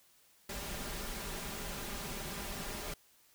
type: noise with comb filter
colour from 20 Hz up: pink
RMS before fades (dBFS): -41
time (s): 0.49-2.94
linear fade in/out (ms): 5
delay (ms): 5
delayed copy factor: +0.55
effects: white hiss -66 dBFS RMS until 3.34 s